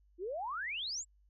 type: exponential sweep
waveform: sine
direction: up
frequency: 329.6 to 7800 Hz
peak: -36 dBFS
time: 0.18-1.05 s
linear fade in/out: 50 ms
effects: added 50 Hz sine -64 dBFS peak until 1.29 s